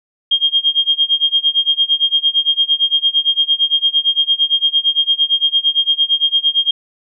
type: tone with tremolo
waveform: sine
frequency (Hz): 3226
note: G7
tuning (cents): +49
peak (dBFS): -8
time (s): 0.31-6.71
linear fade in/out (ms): 5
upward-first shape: sine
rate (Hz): 8.8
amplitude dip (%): 95
effects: none